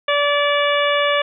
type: harmonic tone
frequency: 578 Hz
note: D5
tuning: 28 cents flat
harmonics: 1 / 2 / 3 / 4 / 5 / 6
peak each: -18 / -21 / -23 / -24 / -25 / -26 dBFS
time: 0.08-1.22 s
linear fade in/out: 5 ms
effects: none